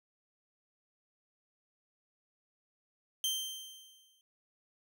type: tone with exponential decay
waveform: sawtooth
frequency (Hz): 3136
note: G7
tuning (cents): 0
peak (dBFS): -26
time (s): 3.24-4.21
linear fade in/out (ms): 1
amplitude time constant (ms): 210
effects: none